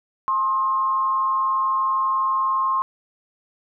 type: tone with frequency modulation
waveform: sine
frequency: 1063 Hz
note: C6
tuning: 27 cents sharp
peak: -18 dBFS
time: 0.28-2.82 s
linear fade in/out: 0 ms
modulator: 189 Hz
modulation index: 0.32
effects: none